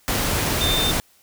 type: tone in noise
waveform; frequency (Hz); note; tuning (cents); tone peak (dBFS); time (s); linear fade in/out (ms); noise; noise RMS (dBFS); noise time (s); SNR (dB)
sine; 3598; A7; +38; -21; 0.61-0.91; 0; pink; -22; 0.08-1; -2
effects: white hiss -57 dBFS RMS until 1.22 s